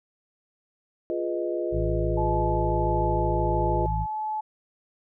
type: chord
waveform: sine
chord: F half-diminished seventh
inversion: none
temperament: equal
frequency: 349.2 / 415.3 / 493.9 / 622.3 Hz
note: F4 / Ab4 / Cb5 / Eb5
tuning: 0 / 0 / 0 / 0 cents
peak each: -28 / -34 / -33 / -31 dBFS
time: 1.1-3.86 s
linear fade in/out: 0 ms
type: harmonic tone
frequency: 53.3 Hz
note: G#1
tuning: 46 cents sharp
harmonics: 1 / 2 / 3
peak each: -27 / -30 / -32 dBFS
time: 1.71-4.07 s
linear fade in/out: 50 ms
type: tone with tremolo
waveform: sine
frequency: 861 Hz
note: A5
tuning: 38 cents flat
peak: -26 dBFS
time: 2.17-4.41 s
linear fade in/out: 10 ms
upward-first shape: triangle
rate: 1.5 Hz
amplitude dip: 25%
effects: none